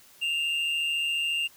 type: tone pair together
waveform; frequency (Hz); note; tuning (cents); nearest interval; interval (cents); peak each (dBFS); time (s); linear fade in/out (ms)
triangle; 2639 / 2793; E7 / F7; +1 / -1; minor second; 98; -34 / -24; 0.21-1.48; 20
effects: white hiss -55 dBFS RMS until 1.56 s